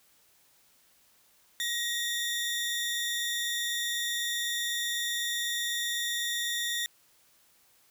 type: tone pair together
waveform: sawtooth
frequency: 1888 / 3564 Hz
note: A#6 / A7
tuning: +22 / +22 cents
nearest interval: major seventh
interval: 1100 cents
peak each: -29 / -29 dBFS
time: 1.6-6.86 s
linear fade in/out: 0 ms
effects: white hiss -64 dBFS RMS until 7.9 s